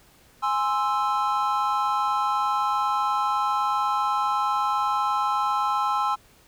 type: chord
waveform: triangle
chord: Ab augmented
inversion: none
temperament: equal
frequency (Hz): 830.6 / 1046.5 / 1318.5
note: Ab5 / C6 / E6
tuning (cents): 0 / 0 / 0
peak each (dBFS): -24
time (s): 0.42-6.16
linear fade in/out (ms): 20
effects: pink hiss -56 dBFS RMS until 6.47 s